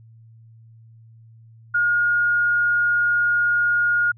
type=tone; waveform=sine; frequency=1429 Hz; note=F6; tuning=39 cents sharp; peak=-16 dBFS; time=1.74-4.12 s; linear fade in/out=10 ms; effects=added 113 Hz sine -45 dBFS peak until 4.17 s